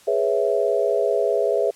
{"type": "chord", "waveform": "sine", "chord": "C# minor seventh", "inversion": "second", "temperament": "equal", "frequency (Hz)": [415.3, 493.9, 554.4, 659.3], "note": ["G#4", "B4", "C#5", "E5"], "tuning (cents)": [0, 0, 0, 0], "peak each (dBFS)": [-22, -24, -24, -23], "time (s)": [0.07, 1.71], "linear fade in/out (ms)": 10, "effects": ["white hiss -51 dBFS RMS until 1.75 s", "low-pass 10000 Hz 12 dB/octave"]}